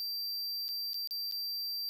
square tone with dropouts, 4699 Hz, D8, in tune, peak -35 dBFS, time 0-1.89 s, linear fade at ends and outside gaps 0 ms, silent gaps 0.682-0.689 / 0.933-0.943 / 1.074-1.109 / 1.313-1.322 s, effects none

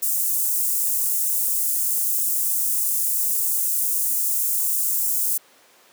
white high-pass noise, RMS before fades -22 dBFS, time 0.02-5.38 s, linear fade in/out 10 ms, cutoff 7700 Hz, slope 24 dB/octave, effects pink hiss -53 dBFS RMS until 5.92 s + high-pass 400 Hz 12 dB/octave

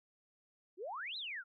sine exponential two-way sweep, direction up then down, 329.6 to 4186 to 1340 Hz, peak -40 dBFS, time 0.77-1.44 s, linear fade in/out 50 ms, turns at 1.17 s, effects none

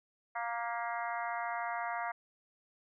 harmonic tone with a mistuned harmonic, 234.1 Hz, A#3, 8 cents sharp, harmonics 3 / 4 / 5 / 6 / 7 / 8 / 9, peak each -38 / -40 / -42 / -44 / -45 / -46 / -47 dBFS, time 0.35-2.12 s, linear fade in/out 10 ms, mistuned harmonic 8, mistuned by +42 cents, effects none

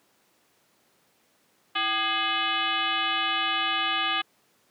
sine tone with frequency modulation, 2100 Hz, C7, 6 cents sharp, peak -23 dBFS, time 1.75-4.22 s, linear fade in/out 10 ms, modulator 442 Hz, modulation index 3, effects pink hiss -65 dBFS RMS until 4.7 s + high-pass 200 Hz 12 dB/octave

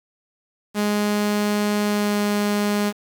sawtooth tone with pitch glide, 207.7 to 206.3 Hz, G#3 to G#3, 0 to -11 cents, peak -15 dBFS, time 0.74-2.93 s, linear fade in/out 50 ms, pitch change -11 cents, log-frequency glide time 1.82-2.19 s, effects 7-bit

